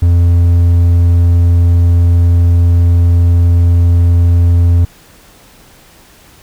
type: tone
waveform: triangle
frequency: 86.2 Hz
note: F2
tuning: 22 cents flat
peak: -3 dBFS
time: 0.02-4.85 s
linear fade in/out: 5 ms
effects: pink hiss -42 dBFS RMS until 6.42 s